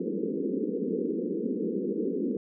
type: band-pass noise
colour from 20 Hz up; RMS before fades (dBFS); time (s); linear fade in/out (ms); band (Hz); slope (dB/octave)
white; -30; 0-2.37; 2; 180 to 480; 96
effects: none